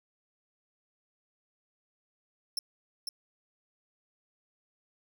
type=tone with echo; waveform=sawtooth; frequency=5360 Hz; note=E8; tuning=28 cents sharp; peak=-27 dBFS; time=2.57-2.59 s; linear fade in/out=2 ms; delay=500 ms; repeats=1; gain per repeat=-4 dB; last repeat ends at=3.09 s; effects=none